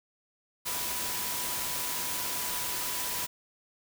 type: tone in noise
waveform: sine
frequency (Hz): 985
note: B5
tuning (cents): -5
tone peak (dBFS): -43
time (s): 0.65-3.27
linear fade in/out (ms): 20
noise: white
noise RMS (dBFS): -33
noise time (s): 0.65-3.27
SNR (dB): -13
effects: none